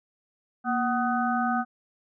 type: harmonic tone with a mistuned harmonic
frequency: 250 Hz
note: B3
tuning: 21 cents sharp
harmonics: 1 / 3 / 5 / 6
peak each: -27 / -27 / -30 / -32 dBFS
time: 0.64-1.65 s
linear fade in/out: 50 ms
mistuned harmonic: 1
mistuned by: -100 cents
effects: none